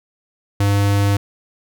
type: tone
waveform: square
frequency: 100.7 Hz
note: G2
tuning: 47 cents sharp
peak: -14 dBFS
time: 0.6-1.17 s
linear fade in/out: 5 ms
effects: none